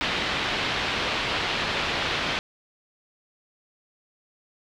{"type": "low-pass noise", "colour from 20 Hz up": "white", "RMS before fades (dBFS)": -27, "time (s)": [0.01, 2.39], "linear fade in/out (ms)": 0, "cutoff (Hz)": 3700, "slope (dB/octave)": 24, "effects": []}